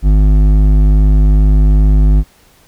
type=tone with hard clipping; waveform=sine; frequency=51.2 Hz; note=G#1; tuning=24 cents flat; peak=-7 dBFS; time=0.02-2.24 s; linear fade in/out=50 ms; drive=10 dB; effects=pink hiss -48 dBFS RMS until 2.67 s